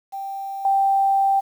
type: tone with level steps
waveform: sine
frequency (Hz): 784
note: G5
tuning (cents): 0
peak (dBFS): -27 / -15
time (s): 0.12-1.41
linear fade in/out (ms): 20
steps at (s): 0.65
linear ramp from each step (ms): 2
effects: 8-bit